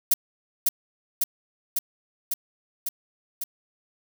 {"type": "noise with echo", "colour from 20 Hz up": "violet", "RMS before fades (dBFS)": -18, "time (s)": [0.11, 0.14], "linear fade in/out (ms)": 5, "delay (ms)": 550, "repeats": 6, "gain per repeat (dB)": -2, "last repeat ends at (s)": 3.44, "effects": []}